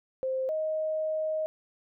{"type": "tone pair in turn", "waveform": "sine", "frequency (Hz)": [523.3, 626.1], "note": ["C5", "D#5"], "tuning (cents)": [0, 11], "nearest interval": "minor third", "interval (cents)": 311, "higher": "second", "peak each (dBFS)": -27, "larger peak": "neither", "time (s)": [[0.23, 0.49], [0.49, 1.46]], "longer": "second", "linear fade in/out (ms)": 0, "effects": []}